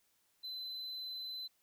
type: tone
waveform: sine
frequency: 4039 Hz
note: B7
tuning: 38 cents sharp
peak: -38 dBFS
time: 0.43-1.48 s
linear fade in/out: 20 ms
effects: tanh soft clip ceiling -40 dBFS + white hiss -75 dBFS RMS until 1.62 s